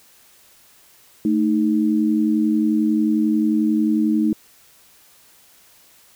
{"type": "tone pair together", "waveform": "sine", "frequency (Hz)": [220.1, 311.3], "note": ["A3", "D#4"], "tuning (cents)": [1, 1], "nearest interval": "tritone", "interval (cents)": 600, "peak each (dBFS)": -18, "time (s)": [1.25, 4.33], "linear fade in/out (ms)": 2, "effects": ["white hiss -52 dBFS RMS until 6.15 s"]}